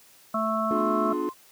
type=harmonic tone; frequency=220 Hz; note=A3; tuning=in tune; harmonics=1 / 3 / 5 / 6; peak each=-29 / -29 / -29 / -29 dBFS; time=0.34-1.13 s; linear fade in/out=5 ms
type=chord; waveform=triangle; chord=B diminished seventh; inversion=none; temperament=just; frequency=246.9 / 296.3 / 355.6 / 426.7 Hz; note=B3 / D4 / F4 / Ab4; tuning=0 / +15 / +31 / +47 cents; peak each=-34 / -28 / -28 / -31 dBFS; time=0.71-1.29 s; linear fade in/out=0 ms
type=tone; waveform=sine; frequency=1046.5 Hz; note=C6; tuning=in tune; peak=-33 dBFS; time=0.72-1.34 s; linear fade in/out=50 ms
effects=white hiss -55 dBFS RMS until 1.51 s + high-pass 80 Hz 12 dB/octave